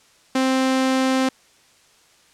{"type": "tone", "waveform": "sawtooth", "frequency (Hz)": 262.1, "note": "C4", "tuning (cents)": 3, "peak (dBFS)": -13, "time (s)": [0.35, 1.29], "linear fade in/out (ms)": 5, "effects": ["white hiss -55 dBFS RMS until 2.33 s", "low-pass 8000 Hz 12 dB/octave"]}